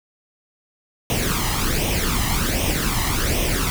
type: noise with flanger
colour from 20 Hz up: pink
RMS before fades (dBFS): -21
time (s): 1.1-3.7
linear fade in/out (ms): 0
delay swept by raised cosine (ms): 0.33 to 1.01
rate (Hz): 1.3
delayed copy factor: +0.65
effects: none